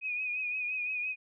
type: tone with vibrato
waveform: sine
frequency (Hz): 2489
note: D#7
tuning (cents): 0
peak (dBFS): -31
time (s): 0.01-1.16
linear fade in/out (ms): 50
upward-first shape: triangle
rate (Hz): 5.8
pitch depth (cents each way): 53
effects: none